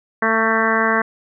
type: harmonic tone with a mistuned harmonic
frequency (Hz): 223.5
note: A3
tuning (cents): +27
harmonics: 1 / 2 / 3 / 4 / 5 / 6 / 7 / 8 / 9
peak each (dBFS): -23 / -23 / -24 / -26 / -21 / -26 / -21 / -23 / -26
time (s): 0.22-1.02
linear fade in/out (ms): 5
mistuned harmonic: 9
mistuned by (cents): -31
effects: none